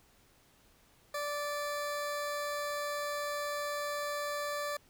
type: tone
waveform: 20% pulse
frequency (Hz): 584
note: D5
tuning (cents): -10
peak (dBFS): -29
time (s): 1.14-4.77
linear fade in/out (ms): 5
effects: pink hiss -65 dBFS RMS until 4.89 s